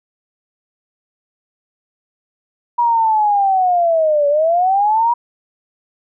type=linear two-way sweep; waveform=sine; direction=down then up; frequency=963 to 568 to 963 Hz; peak=-11 dBFS; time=2.78-5.14 s; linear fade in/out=10 ms; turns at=4.28 s; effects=none